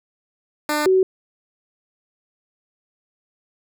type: tone pair in turn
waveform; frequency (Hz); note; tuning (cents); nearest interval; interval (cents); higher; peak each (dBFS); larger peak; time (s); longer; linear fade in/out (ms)
10% pulse / sine; 299.4 / 376.3; D4 / F#4; +33 / +29; major third; 396; second; -11 / -12; first; 0.69-0.86 / 0.86-1.03; neither; 2
effects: none